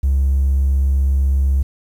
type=tone; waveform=triangle; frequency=68 Hz; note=C#2; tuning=33 cents flat; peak=-9 dBFS; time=0.03-1.63 s; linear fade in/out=10 ms; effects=tanh soft clip ceiling -9 dBFS + 8-bit